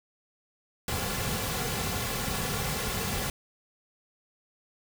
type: noise with comb filter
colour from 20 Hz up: pink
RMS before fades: -31 dBFS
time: 0.88-3.3 s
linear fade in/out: 2 ms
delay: 3.2 ms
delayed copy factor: -0.6
effects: none